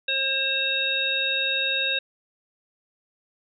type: harmonic tone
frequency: 536 Hz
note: C5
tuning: 42 cents sharp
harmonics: 1 / 3 / 5 / 7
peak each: -34 / -30 / -26 / -25 dBFS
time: 0.08-1.99 s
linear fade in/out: 5 ms
effects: none